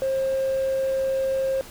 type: tone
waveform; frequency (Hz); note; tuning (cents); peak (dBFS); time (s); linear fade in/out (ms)
triangle; 533; C5; +32; -18; 0.02-1.61; 0
effects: tanh soft clip ceiling -17 dBFS + pink hiss -43 dBFS RMS until 1.7 s